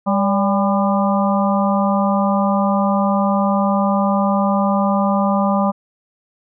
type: harmonic tone with a mistuned harmonic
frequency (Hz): 200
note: G3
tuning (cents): +35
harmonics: 1 / 3 / 4 / 5 / 6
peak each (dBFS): -16 / -21 / -22 / -23 / -24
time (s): 0.06-5.72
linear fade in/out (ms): 20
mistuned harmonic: 3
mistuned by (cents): -57
effects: none